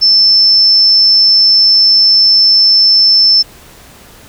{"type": "tone", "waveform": "sine", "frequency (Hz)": 5300, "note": "E8", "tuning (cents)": 9, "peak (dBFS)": -4, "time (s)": [0.01, 3.43], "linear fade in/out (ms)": 20, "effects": ["pink hiss -38 dBFS RMS until 4.28 s"]}